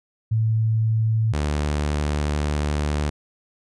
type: tone pair in turn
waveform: sine / sawtooth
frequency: 111 / 74.08 Hz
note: A2 / D2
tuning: +16 / +16 cents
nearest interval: perfect fifth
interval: 700 cents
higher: first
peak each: -17 dBFS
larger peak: neither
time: 0.31-1.33 / 1.33-3.1 s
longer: second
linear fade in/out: 10 ms
effects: resampled to 22050 Hz